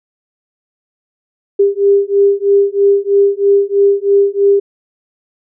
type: beating tone pair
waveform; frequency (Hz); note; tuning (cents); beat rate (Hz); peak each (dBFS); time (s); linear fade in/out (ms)
sine; 398.4 / 401.5; G4 / G4; +28 / +41; 3.1; -11; 1.59-4.6; 10
effects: none

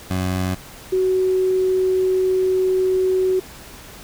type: tone pair in turn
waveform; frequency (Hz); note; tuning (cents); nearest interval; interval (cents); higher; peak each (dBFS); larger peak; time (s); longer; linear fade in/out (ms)
20% pulse / sine; 92.5 / 373.5; F#2 / F#4; 0 / +16; 2 octaves; 2416; second; -15; neither; 0.1-0.55 / 0.92-3.4; second; 10
effects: pink hiss -40 dBFS RMS until 4.03 s

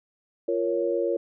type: chord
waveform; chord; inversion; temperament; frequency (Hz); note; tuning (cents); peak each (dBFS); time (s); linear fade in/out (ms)
sine; Bb minor; second; equal with one note detuned; 347.4 / 466.2 / 554.4; F4 / Bb4 / Db5; -9 / 0 / 0; -27; 0.48-1.17; 5
effects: none

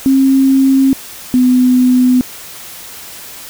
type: tone pair in turn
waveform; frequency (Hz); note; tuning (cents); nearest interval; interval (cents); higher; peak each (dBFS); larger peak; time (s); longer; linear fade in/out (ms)
sine; 268.4 / 251.8; C4 / B3; +44 / +34; minor second; 110; first; -6; neither; 0.06-0.93 / 1.34-2.21; neither; 0
effects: white hiss -31 dBFS RMS until 3.49 s

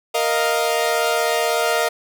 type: chord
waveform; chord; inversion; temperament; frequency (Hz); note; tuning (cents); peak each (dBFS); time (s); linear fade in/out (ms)
sawtooth; Bb suspended fourth; none; equal; 466.2 / 622.3 / 698.5; Bb4 / Eb5 / F5; 0 / 0 / 0; -18; 0.14-1.89; 10
effects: none

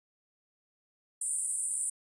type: band-pass noise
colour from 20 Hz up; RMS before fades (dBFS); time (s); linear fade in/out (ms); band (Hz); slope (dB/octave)
white; -33; 1.21-1.9; 5; 8300 to 9500; 96
effects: resampled to 24000 Hz

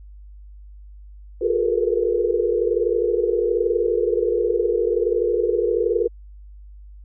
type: tone cluster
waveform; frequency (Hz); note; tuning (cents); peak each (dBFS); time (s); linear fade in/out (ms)
sine; 358.7 / 413.3 / 445.6 / 464.7 / 486; F4 / G#4 / A4 / A#4 / B4; +46 / -8 / +22 / -5 / -28; -24; 1.41-6.08; 10
effects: added 50 Hz sine -39 dBFS peak until 7.04 s

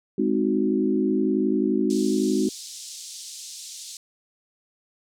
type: chord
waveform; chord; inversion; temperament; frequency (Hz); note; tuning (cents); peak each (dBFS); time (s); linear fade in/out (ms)
sine; Ab dominant seventh; none; equal with one note detuned; 207.7 / 259.1 / 311.1 / 370; Ab3 / C4 / Eb4 / Gb4; 0 / -17 / 0 / 0; -25; 0.18-2.49; 5
type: band-pass noise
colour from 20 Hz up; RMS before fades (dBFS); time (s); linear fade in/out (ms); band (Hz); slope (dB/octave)
white; -39; 1.9-3.97; 2; 3800 to 8100; 24
effects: none

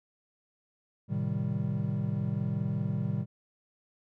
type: chord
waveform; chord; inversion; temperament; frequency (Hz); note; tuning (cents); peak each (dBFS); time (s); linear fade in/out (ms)
triangle; A half-diminished seventh; none; equal; 110 / 130.81 / 155.56 / 196; A2 / C3 / Eb3 / G3; 0 / 0 / 0 / 0; -32; 1.08-3.26; 50
effects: none

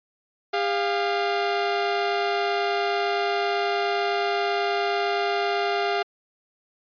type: tone pair together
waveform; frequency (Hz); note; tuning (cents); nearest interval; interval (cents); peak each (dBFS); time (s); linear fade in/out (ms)
sawtooth; 403.5 / 698.5; G#4 / F5; -50 / 0; minor seventh; 950; -21; 0.53-6.03; 10
effects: resampled to 11025 Hz

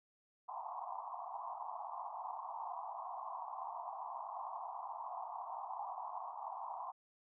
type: band-pass noise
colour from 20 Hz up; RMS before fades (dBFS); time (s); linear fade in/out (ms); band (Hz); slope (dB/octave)
white; -45; 0.48-6.92; 10; 690 to 1100; 96
effects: none

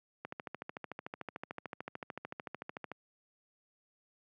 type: click train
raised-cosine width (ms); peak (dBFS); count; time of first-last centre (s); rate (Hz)
0.5; -25; 37; 0.25-2.917; 13.5
effects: high-pass 150 Hz 12 dB/octave

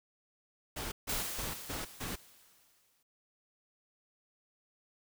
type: noise bursts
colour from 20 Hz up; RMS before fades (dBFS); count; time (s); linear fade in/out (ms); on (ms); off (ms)
pink; -39; 5; 0.76-2.16; 10; 160; 150
type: noise with exponential decay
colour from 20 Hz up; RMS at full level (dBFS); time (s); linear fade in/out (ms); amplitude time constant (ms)
white; -35; 1.09-3.03; 5; 420
effects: none

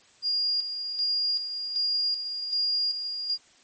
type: tone with tremolo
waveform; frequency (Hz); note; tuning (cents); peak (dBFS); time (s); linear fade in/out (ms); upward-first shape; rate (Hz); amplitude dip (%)
sine; 4832; D8; +48; -23; 0.22-3.38; 50; square; 1.3; 55
effects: white hiss -58 dBFS RMS until 3.63 s + MP3 32 kbps

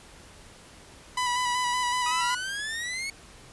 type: tone with vibrato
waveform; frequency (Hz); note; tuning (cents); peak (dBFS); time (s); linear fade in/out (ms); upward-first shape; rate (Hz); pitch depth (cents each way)
sawtooth; 987.8; B5; 0; -21; 1.17-2.35; 5; square; 5.3; 21
type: exponential sweep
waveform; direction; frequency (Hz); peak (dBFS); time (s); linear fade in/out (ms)
sawtooth; up; 1237 to 2223; -27; 2.06-3.1; 2
effects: pink hiss -50 dBFS RMS until 3.52 s + resampled to 24000 Hz

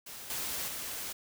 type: noise with level steps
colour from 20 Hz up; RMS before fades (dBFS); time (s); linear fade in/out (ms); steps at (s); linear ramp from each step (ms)
white; -45 / -36 / -39; 0.06-1.13; 10; 0.3 / 0.68; 2
effects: none

